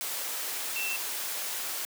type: tone in noise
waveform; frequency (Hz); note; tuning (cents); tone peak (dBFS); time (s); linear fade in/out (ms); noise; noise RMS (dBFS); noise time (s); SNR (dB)
sine; 2685; E7; +31; -31; 0.76-0.96; 0; white; -34; 0.01-1.85; 0
effects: high-pass 400 Hz 12 dB/octave